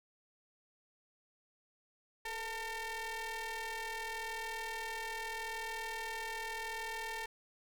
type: ring-modulated tone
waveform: sawtooth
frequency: 456.8 Hz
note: A#4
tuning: 35 cents flat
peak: -32 dBFS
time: 2.25-7.26 s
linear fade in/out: 5 ms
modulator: 1350 Hz
effects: none